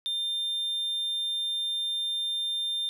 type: tone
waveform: triangle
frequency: 3600 Hz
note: A7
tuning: 39 cents sharp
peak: -26 dBFS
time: 0.06-2.89 s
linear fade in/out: 0 ms
effects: none